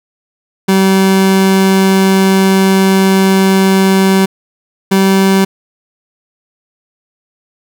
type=tone pair in turn; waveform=30% pulse; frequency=191.8 / 192.91 Hz; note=G3 / G3; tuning=-37 / -27 cents; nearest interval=unison; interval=10 cents; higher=second; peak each=-4 dBFS; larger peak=neither; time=0.68-4.26 / 4.91-5.45 s; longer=first; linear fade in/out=10 ms; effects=none